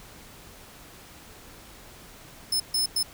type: tone bursts at uneven times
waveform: sawtooth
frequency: 5230 Hz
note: E8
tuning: 15 cents flat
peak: -20 dBFS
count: 3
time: 2.52-2.6 / 2.74-2.86 / 2.96-3.03 s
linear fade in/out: 5 ms
effects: pink hiss -48 dBFS RMS until 3.13 s